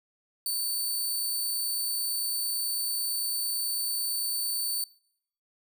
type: tone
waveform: 10% pulse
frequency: 4529 Hz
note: C#8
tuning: 36 cents sharp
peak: -21 dBFS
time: 0.46-4.84 s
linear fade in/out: 2 ms
effects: noise-tail reverb RT60 0.7 s tail -24 dB re dry